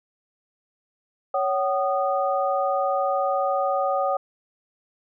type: tone cluster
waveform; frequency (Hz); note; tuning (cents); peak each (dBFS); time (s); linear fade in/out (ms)
sine; 557 / 757 / 1231; C#5 / F#5 / D#6; +8 / +39 / -19; -24 / -24 / -27; 1.34-4.17; 5
effects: none